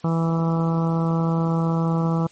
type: harmonic tone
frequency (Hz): 164.81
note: E3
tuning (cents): 0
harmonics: 1 / 2 / 3 / 4 / 5 / 6 / 7 / 8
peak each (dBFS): -19 / -29 / -30 / -35 / -33 / -35 / -34 / -37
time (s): 0.04-2.27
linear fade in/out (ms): 5
effects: white hiss -52 dBFS RMS until 2.31 s + MP3 32 kbps